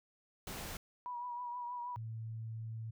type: noise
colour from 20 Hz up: pink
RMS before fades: -44 dBFS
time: 0.47-0.77 s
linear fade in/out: 2 ms
type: tone with vibrato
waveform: sine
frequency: 972 Hz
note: B5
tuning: 28 cents flat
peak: -39 dBFS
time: 1.06-1.96 s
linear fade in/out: 0 ms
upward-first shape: triangle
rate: 6.3 Hz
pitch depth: 42 cents each way
type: tone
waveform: sine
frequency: 112.1 Hz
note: A2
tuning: 33 cents sharp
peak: -40 dBFS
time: 1.96-2.91 s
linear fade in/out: 10 ms
effects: none